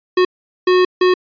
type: tone bursts at uneven times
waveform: square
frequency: 365.6 Hz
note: F#4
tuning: 21 cents flat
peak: -10 dBFS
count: 3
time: 0.17-0.25 / 0.67-0.85 / 1.01-1.14 s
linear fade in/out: 5 ms
effects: resampled to 11025 Hz